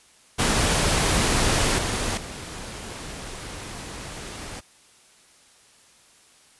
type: noise with level steps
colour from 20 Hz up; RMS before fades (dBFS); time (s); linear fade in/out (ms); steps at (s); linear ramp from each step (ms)
pink; -21 / -26 / -36; 0.38-4.61; 20; 1.78 / 2.17; 5
effects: white hiss -55 dBFS RMS until 6.59 s + resampled to 24000 Hz